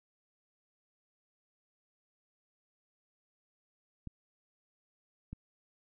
clicks, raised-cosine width 5 ms, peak -29 dBFS, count 2, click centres 4.073 / 5.33 s, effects none

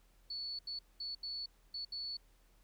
sine tone bursts at uneven times, 4435 Hz, C#8, in tune, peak -39 dBFS, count 6, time 0.3-0.59 / 0.67-0.79 / 1-1.15 / 1.23-1.46 / 1.74-1.85 / 1.92-2.17 s, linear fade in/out 5 ms, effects added 40 Hz sine -65 dBFS peak until 2.63 s + pink hiss -72 dBFS RMS until 2.63 s

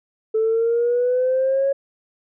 sine exponential sweep, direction up, 436.9 to 554.4 Hz, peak -15 dBFS, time 0.34-1.73 s, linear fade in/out 10 ms, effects tanh soft clip ceiling -12 dBFS

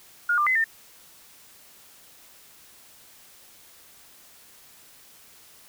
sine tone with pitch steps, 1427 / 1192 / 2039 / 1808 Hz, F6 / D6 / C7 / A6, +37 / +25 / -45 / +47 cents, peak -19 dBFS, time 0.29-0.642 s, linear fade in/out 5 ms, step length 88 ms, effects white hiss -52 dBFS RMS until 5.68 s

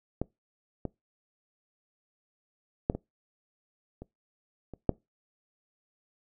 clicks, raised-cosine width 2 ms, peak -16 / -19 / -9 / -20 / -28 / -28 / -9 dBFS, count 7, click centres 0.216 / 0.853 / 2.899 / 2.95 / 4.02 / 4.737 / 4.893 s, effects noise-tail reverb RT60 0.2 s tail -23 dB re dry

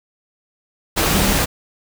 sine tone in noise, 195 Hz, G3, 9 cents flat, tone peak -19 dBFS, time 1.13-1.34 s, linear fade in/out 20 ms, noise pink, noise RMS -17 dBFS, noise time 0.96-1.46 s, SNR -5 dB, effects none

